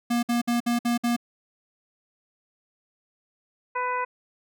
square tone bursts, 238 Hz, A#3, 36 cents sharp, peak -22 dBFS, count 6, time 0.1-1.165 s, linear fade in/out 10 ms, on 130 ms, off 57 ms
harmonic tone, 498.6 Hz, B4, 16 cents sharp, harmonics 1 / 2 / 3 / 4 / 5, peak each -33 / -26 / -34 / -36 / -38 dBFS, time 3.75-4.05 s, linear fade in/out 10 ms
effects none

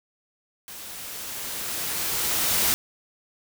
white noise with level ramp, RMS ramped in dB -40 to -21 dBFS, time 0.68-2.74 s, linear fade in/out 0 ms, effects none

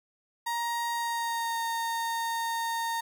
35% pulse tone with pitch glide, 939 to 920.2 Hz, A#5 to A#5, +12 to -23 cents, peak -27 dBFS, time 0.46-3.01 s, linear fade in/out 10 ms, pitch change -35 cents, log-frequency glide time 0.92-1.62 s, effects 10-bit

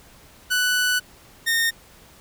sawtooth tone pair in turn, 1487 / 1836.6 Hz, F#6 / A#6, +8 / -26 cents, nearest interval major third, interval 366 cents, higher second, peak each -15 dBFS, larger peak neither, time 0.5-1 / 1.46-1.71 s, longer first, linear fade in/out 20 ms, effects pink hiss -50 dBFS RMS until 2.2 s

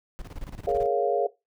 brown noise with tremolo, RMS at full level -36 dBFS, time 0.19-0.86 s, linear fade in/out 0 ms, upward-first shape square, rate 18 Hz, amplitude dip 80%
sine chord, Bb minor seventh, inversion third, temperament equal, 415.3 / 466.2 / 554.4 / 698.5 Hz, Ab4 / Bb4 / Db5 / F5, 0 / 0 / 0 / 0 cents, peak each -27 dBFS, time 0.67-1.27 s, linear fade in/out 5 ms
effects noise-tail reverb RT60 0.2 s tail -18 dB re dry

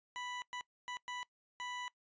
20% pulse tone bursts at uneven times, 987.8 Hz, B5, in tune, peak -36 dBFS, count 5, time 0.16-0.42 / 0.53-0.61 / 0.88-0.97 / 1.08-1.23 / 1.6-1.88 s, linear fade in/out 0 ms, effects noise-tail reverb RT60 0.1 s tail -21 dB re dry + resampled to 16000 Hz

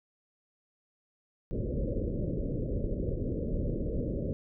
pink low-pass noise, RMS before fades -32 dBFS, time 1.51-4.33 s, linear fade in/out 0 ms, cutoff 580 Hz, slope 96 dB/octave, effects none

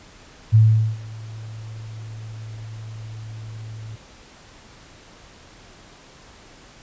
sine tone with ADSR envelope, 110 Hz, A2, in tune, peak -8 dBFS, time 0.52-3.96 s, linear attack 29 ms, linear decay 420 ms, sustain -24 dB, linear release 10 ms, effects pink hiss -47 dBFS RMS until 6.82 s + resampled to 16000 Hz

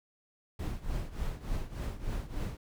brown noise with tremolo, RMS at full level -32 dBFS, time 0.59-2.57 s, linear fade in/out 5 ms, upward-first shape triangle, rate 3.4 Hz, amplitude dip 85%, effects none

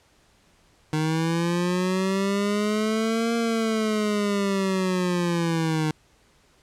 25% pulse linear two-way sweep, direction up then down, 153.6 to 232.6 to 153.6 Hz, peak -18 dBFS, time 0.93-5.91 s, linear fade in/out 2 ms, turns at 3.35 s, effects pink hiss -60 dBFS RMS until 6.62 s + low-pass 9000 Hz 12 dB/octave

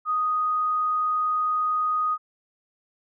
sine tone, 1244.5 Hz, D#6, in tune, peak -21 dBFS, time 0.05-2.18 s, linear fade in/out 50 ms, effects none

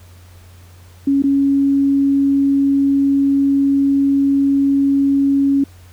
sine tone with dropouts, 277.2 Hz, C#4, in tune, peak -11 dBFS, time 1.07-5.64 s, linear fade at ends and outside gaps 5 ms, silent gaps 1.223-1.238 s, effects added 89 Hz sine -40 dBFS peak until 5.92 s + pink hiss -49 dBFS RMS until 5.92 s

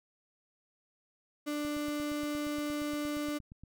35% pulse tone, 295.3 Hz, D4, 10 cents sharp, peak -31 dBFS, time 1.46-3.39 s, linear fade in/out 20 ms
click train, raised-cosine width 5 ms, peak -37 dBFS, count 18, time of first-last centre 1.65-3.636 s, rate 8.56 Hz
effects none

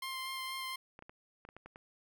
15% pulse tone with vibrato, 1053 Hz, C6, 11 cents sharp, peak -32 dBFS, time 0.02-0.76 s, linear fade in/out 5 ms, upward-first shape sine, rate 4.2 Hz, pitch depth 13 cents each way
clicks, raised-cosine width 0.5 ms, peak -35 dBFS, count 8, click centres 0.991 / 1.024 / 1.095 / 1.451 / 1.489 / 1.566 / 1.66 / 1.759 s
effects none

